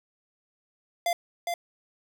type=tone with echo; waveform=square; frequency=691 Hz; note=F5; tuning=19 cents flat; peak=-24 dBFS; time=1.06-1.13 s; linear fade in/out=2 ms; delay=410 ms; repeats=1; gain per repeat=-4 dB; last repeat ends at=1.54 s; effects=none